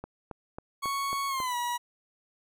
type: click train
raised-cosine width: 1 ms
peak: -24 dBFS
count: 6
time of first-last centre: 0.04-1.402 s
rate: 3.67 Hz
type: tone with pitch glide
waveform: 40% pulse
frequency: 1108.7 to 965.2 Hz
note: C#6 to B5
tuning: 0 to -40 cents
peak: -28 dBFS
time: 0.82-1.78 s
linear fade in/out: 20 ms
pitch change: -240 cents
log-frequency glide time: 1.28-1.56 s
effects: none